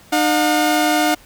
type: tone pair together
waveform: sawtooth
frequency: 304 / 719.5 Hz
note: D#4 / F#5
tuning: -40 / -49 cents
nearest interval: octave + minor third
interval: 1491 cents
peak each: -13 dBFS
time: 0.12-1.15 s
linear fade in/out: 10 ms
effects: pink hiss -47 dBFS RMS until 1.25 s